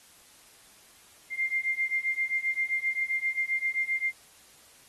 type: beating tone pair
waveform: sine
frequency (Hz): 2100 / 2107.6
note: C7 / C7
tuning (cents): +6 / +12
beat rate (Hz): 7.6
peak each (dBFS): -30 / -29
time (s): 1.3-4.13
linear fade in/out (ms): 50
effects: white hiss -56 dBFS RMS until 4.88 s + AAC 32 kbps